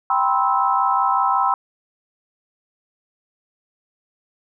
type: chord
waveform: sine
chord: C major seventh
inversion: second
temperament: just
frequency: 784.9 / 981.1 / 1046.5 / 1308.1 Hz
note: G5 / B5 / C6 / E6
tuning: +2 / -12 / 0 / -14 cents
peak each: -21 dBFS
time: 0.1-1.54 s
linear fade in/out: 2 ms
effects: none